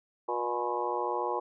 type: harmonic tone with a mistuned harmonic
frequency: 120.2 Hz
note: B2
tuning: 46 cents flat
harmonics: 3 / 4 / 5 / 6 / 7 / 8 / 9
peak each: -36 / -35 / -39 / -43 / -34 / -35 / -38 dBFS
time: 0.28-1.4 s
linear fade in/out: 10 ms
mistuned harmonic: 8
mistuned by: +47 cents
effects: none